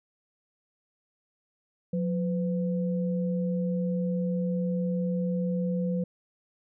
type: tone pair together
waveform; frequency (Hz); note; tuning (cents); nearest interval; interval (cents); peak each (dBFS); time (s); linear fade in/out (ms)
sine; 179.38 / 504; F3 / B4; +47 / +35; octave + tritone; 1788; -26 / -33; 1.93-6.04; 5
effects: none